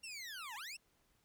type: linear two-way sweep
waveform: 20% pulse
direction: down then up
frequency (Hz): 2794 to 812 to 2794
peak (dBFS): -40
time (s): 0.03-0.77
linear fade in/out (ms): 10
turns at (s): 0.55
effects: pink hiss -75 dBFS RMS until 1.24 s